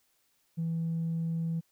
triangle tone with tanh clipping, 164.81 Hz, E3, in tune, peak -29 dBFS, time 0.57-1.61 s, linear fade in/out 20 ms, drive 5 dB, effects white hiss -72 dBFS RMS until 1.71 s

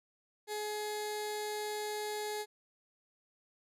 15% pulse tone with notch filter, 421.8 Hz, G#4, 27 cents sharp, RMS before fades -38 dBFS, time 0.47-2.46 s, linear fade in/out 50 ms, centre 1300 Hz, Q 1.3, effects resampled to 32000 Hz

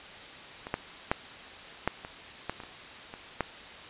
clicks, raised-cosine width 0.5 ms, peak -23 / -13 / -9 / -10 / -24 / -16 / -26 / -30 / -25 / -12 dBFS, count 10, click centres 0.669 / 0.741 / 1.115 / 1.876 / 2.049 / 2.496 / 2.602 / 2.636 / 3.139 / 3.407 s, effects white hiss -45 dBFS RMS until 3.89 s + resampled to 8000 Hz

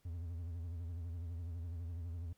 triangle tone with vibrato, 84.7 Hz, E2, 48 cents sharp, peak -38 dBFS, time 0.05-2.33 s, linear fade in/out 5 ms, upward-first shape sine, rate 12 Hz, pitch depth 89 cents each way, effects pink hiss -75 dBFS RMS until 2.37 s

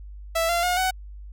sawtooth tone with pitch steps, 660 / 688 / 717.2 / 747.7 Hz, E5 / F5 / F5 / F#5, +2 / -26 / +46 / +18 cents, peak -17 dBFS, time 0.35-0.91 s, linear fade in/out 10 ms, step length 140 ms, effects added 50 Hz sine -37 dBFS peak until 1.32 s

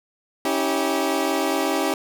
20% pulse chord, C# diminished, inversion none, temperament equal with one note detuned, 277.2 / 322.1 / 392 Hz, C#4 / E4 / G4, 0 / -40 / 0 cents, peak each -20 dBFS, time 0.45-1.94 s, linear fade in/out 2 ms, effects none

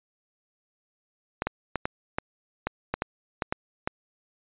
clicks, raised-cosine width 0.5 ms, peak -11 dBFS, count 11, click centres 1.421 / 1.47 / 1.757 / 1.855 / 2.185 / 2.67 / 2.94 / 3.021 / 3.422 / 3.525 / 3.875 s, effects resampled to 8000 Hz

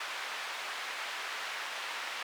white band-pass noise, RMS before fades -39 dBFS, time 0-2.23 s, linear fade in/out 5 ms, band 820 to 2500 Hz, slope 12 dB/octave, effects none

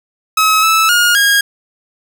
sawtooth tone with pitch steps, 1282 / 1309 / 1429 / 1633 Hz, E6 / E6 / F6 / G#6, -49 / -13 / +39 / -30 cents, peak -5 dBFS, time 0.37-1.41 s, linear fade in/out 5 ms, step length 260 ms, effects none

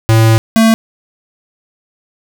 square tone pair in turn, 112.1 / 224.2 Hz, A2 / A3, +33 / +33 cents, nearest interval octave, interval 1200 cents, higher second, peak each -6 dBFS, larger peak neither, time 0.09-0.38 / 0.56-0.74 s, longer first, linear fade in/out 0 ms, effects none

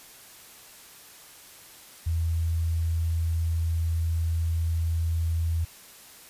sine tone, 82.41 Hz, E2, in tune, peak -23 dBFS, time 2.06-5.65 s, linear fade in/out 10 ms, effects white hiss -49 dBFS RMS until 6.29 s + resampled to 32000 Hz

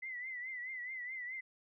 sine tone with vibrato, 2017 Hz, B6, 36 cents sharp, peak -40 dBFS, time 0.02-1.41 s, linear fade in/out 10 ms, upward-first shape triangle, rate 4.7 Hz, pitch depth 92 cents each way, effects none

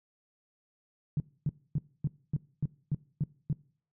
sine tone bursts, 146.83 Hz, D3, in tune, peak -25 dBFS, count 9, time 1.17-3.529 s, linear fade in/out 2 ms, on 31 ms, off 260 ms, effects noise-tail reverb RT60 0.5 s tail -22 dB re dry

